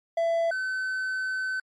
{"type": "tone pair in turn", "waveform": "triangle", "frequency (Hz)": [668, 1522.7], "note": ["E5", "F#6"], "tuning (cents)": [23, 49], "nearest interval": "octave + major second", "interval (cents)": 1426, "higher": "second", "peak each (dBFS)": [-20, -25], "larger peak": "first", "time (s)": [[0.17, 0.51], [0.51, 1.6]], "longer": "second", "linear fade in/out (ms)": 5, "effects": ["MP3 48 kbps"]}